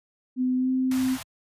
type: tone with pitch glide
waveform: sine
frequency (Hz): 254.3 to 259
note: C4 to C4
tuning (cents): -49 to -17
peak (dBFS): -21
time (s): 0.36-1.18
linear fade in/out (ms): 50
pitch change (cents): +32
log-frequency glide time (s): 0.56-0.7
type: band-stop noise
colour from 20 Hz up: pink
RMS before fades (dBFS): -37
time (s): 0.91-1.23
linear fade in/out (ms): 5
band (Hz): 130 to 740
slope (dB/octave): 24
effects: high-pass 80 Hz 12 dB/octave + resampled to 32000 Hz